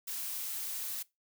blue noise, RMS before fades -38 dBFS, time 0.07-1.03 s, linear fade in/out 10 ms, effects noise-tail reverb RT60 0.2 s tail -21 dB re dry

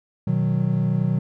triangle chord, B major, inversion none, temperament equal, 123.47 / 155.56 / 185 Hz, B2 / D#3 / F#3, 0 / 0 / 0 cents, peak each -21 dBFS, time 0.27-1.19 s, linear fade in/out 5 ms, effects none

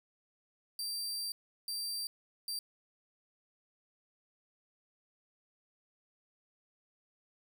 sawtooth tone bursts at uneven times, 4699 Hz, D8, in tune, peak -33 dBFS, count 3, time 0.79-1.32 / 1.68-2.07 / 2.48-2.59 s, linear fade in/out 2 ms, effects none

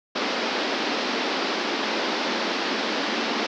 pink band-pass noise, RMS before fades -26 dBFS, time 0.15-3.47 s, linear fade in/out 10 ms, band 220 to 5300 Hz, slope 48 dB/octave, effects none

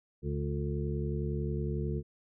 harmonic tone with a mistuned harmonic, 71 Hz, C#2, 42 cents sharp, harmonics 1 / 2 / 3 / 5 / 6, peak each -35 / -34 / -39 / -39 / -41 dBFS, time 0.22-2.03 s, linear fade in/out 50 ms, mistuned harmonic 6, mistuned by +68 cents, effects none

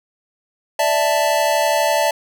square chord, D suspended second, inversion none, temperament equal, 587.3 / 659.3 / 880 Hz, D5 / E5 / A5, 0 / 0 / 0 cents, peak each -20 dBFS, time 0.79-2.11 s, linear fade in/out 5 ms, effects none

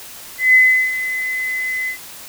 sine tone with ADSR envelope, 2027 Hz, B6, 45 cents sharp, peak -6 dBFS, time 0.38-1.98 s, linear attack 160 ms, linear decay 370 ms, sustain -13 dB, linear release 98 ms, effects white hiss -36 dBFS RMS until 2.28 s

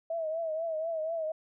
sine tone with vibrato, 646 Hz, E5, 35 cents flat, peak -30 dBFS, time 0.1-1.32 s, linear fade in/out 5 ms, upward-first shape triangle, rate 4.1 Hz, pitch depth 81 cents each way, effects none

